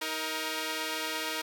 5% pulse tone pair together, 315.7 / 469.2 Hz, D#4 / A#4, +25 / +11 cents, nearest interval perfect fifth, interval 686 cents, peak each -23 / -23 dBFS, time 0.01-1.42 s, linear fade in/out 10 ms, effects none

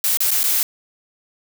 blue noise with dropouts, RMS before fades -18 dBFS, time 0.04-0.63 s, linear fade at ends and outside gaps 1 ms, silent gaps 0.172-0.204 / 0.307-0.314 / 0.432-0.439 s, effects none

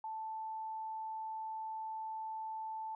sine tone, 880 Hz, A5, in tune, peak -39 dBFS, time 0.04-2.95 s, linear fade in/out 2 ms, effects none

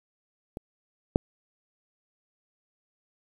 clicks, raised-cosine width 2 ms, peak -22 / -6 dBFS, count 2, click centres 0.571 / 1.159 s, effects 8-bit

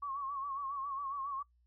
sine tone with vibrato, 1108.7 Hz, C#6, in tune, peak -36 dBFS, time 0.02-1.43 s, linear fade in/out 10 ms, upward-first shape sine, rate 7.3 Hz, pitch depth 69 cents each way, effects noise-tail reverb RT60 0.1 s tail -20 dB re dry + added 60 Hz sine -67 dBFS peak until 1.66 s

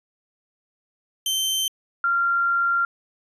sawtooth / sine tone pair in turn, 3107 / 1384 Hz, G7 / F6, -16 / -16 cents, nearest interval octave + major second, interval 1400 cents, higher first, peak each -18 dBFS, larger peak neither, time 1.26-1.68 / 2.04-2.85 s, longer second, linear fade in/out 2 ms, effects resampled to 32000 Hz

